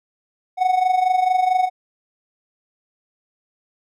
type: tone with amplitude modulation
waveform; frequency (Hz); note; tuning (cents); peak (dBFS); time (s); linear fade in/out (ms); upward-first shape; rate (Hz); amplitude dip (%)
triangle; 740; F#5; 0; -10; 0.57-1.7; 50; sine; 24.5; 70
effects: none